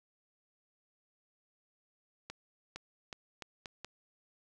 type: accelerating click train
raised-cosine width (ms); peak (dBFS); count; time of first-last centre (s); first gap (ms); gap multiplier
0.2; -25; 6; 2.3-3.846; 460; 0.8
effects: none